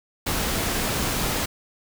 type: noise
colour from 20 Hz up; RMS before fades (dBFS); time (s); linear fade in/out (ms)
pink; -25; 0.26-1.46; 10
effects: none